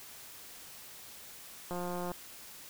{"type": "click train", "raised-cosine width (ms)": 1, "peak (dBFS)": -25, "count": 73, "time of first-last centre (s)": [1.71, 2.117], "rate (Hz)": 177, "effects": ["white hiss -50 dBFS RMS until 2.69 s"]}